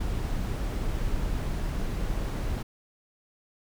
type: noise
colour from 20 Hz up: brown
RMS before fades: -29 dBFS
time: 0-2.63 s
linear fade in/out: 10 ms
effects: none